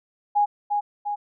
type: tone with echo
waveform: sine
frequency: 825 Hz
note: G#5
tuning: 12 cents flat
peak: -16 dBFS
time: 0.35-0.46 s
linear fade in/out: 20 ms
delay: 350 ms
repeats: 2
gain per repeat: -4 dB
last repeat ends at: 1.16 s
effects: none